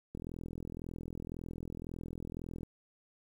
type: click train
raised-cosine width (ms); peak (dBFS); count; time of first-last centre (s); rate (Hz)
3; -29; 105; 0.15-2.632; 41.9
effects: 10-bit